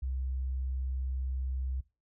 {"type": "tone", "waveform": "sine", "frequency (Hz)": 65, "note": "C2", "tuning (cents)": -11, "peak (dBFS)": -31, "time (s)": [0.02, 1.81], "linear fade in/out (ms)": 10, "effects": ["noise-tail reverb RT60 0.3 s tail -21 dB re dry"]}